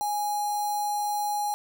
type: tone with notch filter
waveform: square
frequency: 829 Hz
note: G#5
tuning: 3 cents flat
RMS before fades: -28 dBFS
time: 0.01-1.54 s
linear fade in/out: 0 ms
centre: 2400 Hz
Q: 0.57
effects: none